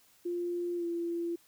sine tone with pitch glide, 349.2 to 340.6 Hz, F4 to F4, 0 to -43 cents, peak -31 dBFS, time 0.25-1.36 s, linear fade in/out 10 ms, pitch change -43 cents, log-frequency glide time 0.76-0.85 s, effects white hiss -64 dBFS RMS until 1.47 s

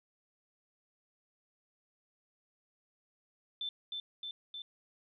sine tone with echo, 3537 Hz, A7, 8 cents sharp, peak -35 dBFS, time 3.61-3.69 s, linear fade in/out 2 ms, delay 310 ms, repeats 3, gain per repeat -2 dB, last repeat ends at 4.62 s, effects none

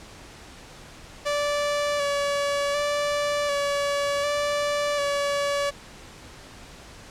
sawtooth tone with vibrato, 576 Hz, D5, 34 cents flat, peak -19 dBFS, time 1.25-5.71 s, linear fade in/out 20 ms, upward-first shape square, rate 0.67 Hz, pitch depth 20 cents each way, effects pink hiss -45 dBFS RMS until 7.1 s + low-pass 8000 Hz 12 dB/octave

